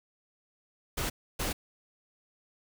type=noise bursts at uneven times; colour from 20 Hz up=pink; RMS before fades=-32 dBFS; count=2; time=0.97-1.1 / 1.39-1.53 s; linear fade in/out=10 ms; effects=none